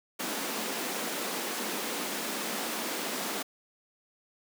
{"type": "high-pass noise", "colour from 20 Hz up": "pink", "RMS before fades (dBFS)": -34, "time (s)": [0.19, 3.43], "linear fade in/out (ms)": 10, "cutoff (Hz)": 200, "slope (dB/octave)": 48, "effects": []}